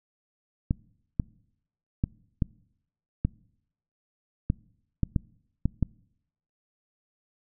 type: clicks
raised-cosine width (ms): 5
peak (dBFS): -11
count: 10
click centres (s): 0.709 / 1.198 / 2.039 / 2.422 / 3.25 / 4.501 / 5.033 / 5.162 / 5.656 / 5.827
effects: noise-tail reverb RT60 0.8 s tail -25 dB re dry